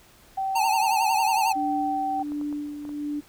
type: tone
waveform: sine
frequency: 772 Hz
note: G5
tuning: 27 cents flat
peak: -24 dBFS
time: 0.37-2.23 s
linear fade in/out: 10 ms
type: tone with vibrato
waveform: square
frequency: 880 Hz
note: A5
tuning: in tune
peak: -22 dBFS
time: 0.55-1.53 s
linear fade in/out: 10 ms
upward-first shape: triangle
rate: 11 Hz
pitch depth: 110 cents each way
type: tone with tremolo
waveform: sine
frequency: 293.7 Hz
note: D4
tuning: in tune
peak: -26 dBFS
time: 1.55-3.21 s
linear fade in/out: 20 ms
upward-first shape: sine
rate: 1.4 Hz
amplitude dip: 55%
type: clicks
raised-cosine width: 1 ms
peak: -30 dBFS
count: 6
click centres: 2.196 / 2.32 / 2.413 / 2.527 / 2.852 / 2.892 s
effects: pink hiss -54 dBFS RMS until 3.28 s